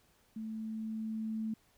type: tone with level ramp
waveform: sine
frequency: 220 Hz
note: A3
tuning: in tune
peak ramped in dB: -38 to -33 dBFS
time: 0.36-1.54 s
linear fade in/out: 5 ms
effects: pink hiss -69 dBFS RMS until 1.77 s